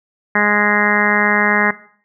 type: harmonic tone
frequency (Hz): 207.7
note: G#3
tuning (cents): 0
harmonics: 1 / 2 / 3 / 4 / 5 / 6 / 7 / 8 / 9 / 10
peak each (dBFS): -20 / -23 / -24 / -22 / -23 / -24 / -24 / -18 / -18 / -23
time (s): 0.35-1.71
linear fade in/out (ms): 5
effects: noise-tail reverb RT60 0.5 s tail -17 dB re dry